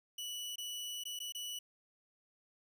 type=tone with dropouts; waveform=sawtooth; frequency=2953 Hz; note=F#7; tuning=4 cents flat; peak=-37 dBFS; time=0.18-1.59 s; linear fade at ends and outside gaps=5 ms; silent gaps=0.558-0.581 / 1.038-1.053 / 1.191-1.201 / 1.323-1.348 s; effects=none